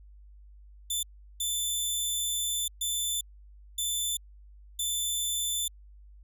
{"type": "tone bursts at uneven times", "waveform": "15% pulse", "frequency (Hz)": 3526, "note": "A7", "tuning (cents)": 3, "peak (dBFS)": -21, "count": 5, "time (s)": [[0.9, 1.03], [1.4, 2.68], [2.81, 3.21], [3.78, 4.17], [4.79, 5.68]], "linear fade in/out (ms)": 5, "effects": ["added 50 Hz sine -49 dBFS peak until 6.23 s"]}